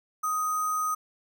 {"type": "tone with sample-and-hold", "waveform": "sine", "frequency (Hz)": 1249, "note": "D#6", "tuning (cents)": 6, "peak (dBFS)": -25, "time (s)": [0.23, 0.95], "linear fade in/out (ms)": 10, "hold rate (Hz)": 7350, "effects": []}